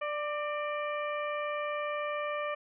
harmonic tone with a mistuned harmonic, 591 Hz, D5, 11 cents sharp, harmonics 1 / 2 / 3 / 4 / 5, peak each -34 / -36 / -42 / -41 / -50 dBFS, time 0.01-2.55 s, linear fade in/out 10 ms, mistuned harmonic 3, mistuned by +40 cents, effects none

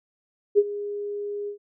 sine tone with ADSR envelope, 410 Hz, G#4, 22 cents flat, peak -11 dBFS, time 0.55-1.58 s, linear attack 33 ms, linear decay 45 ms, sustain -17 dB, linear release 100 ms, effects none

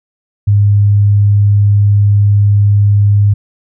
sine tone, 102.2 Hz, G#2, 27 cents flat, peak -5 dBFS, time 0.47-3.34 s, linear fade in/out 10 ms, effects none

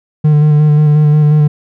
triangle tone with vibrato, 150.3 Hz, D3, 40 cents sharp, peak -3 dBFS, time 0.24-1.48 s, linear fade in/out 10 ms, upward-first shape square, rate 5.6 Hz, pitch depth 19 cents each way, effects none

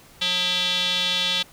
square tone with band-pass filter, 180.5 Hz, F#3, 43 cents flat, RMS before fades -23 dBFS, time 0.21-1.43 s, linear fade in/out 10 ms, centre 3500 Hz, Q 5.2, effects pink hiss -50 dBFS RMS until 1.52 s

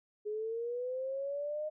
sine linear sweep, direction up, 416 to 618 Hz, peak -34 dBFS, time 0.25-1.7 s, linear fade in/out 20 ms, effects none

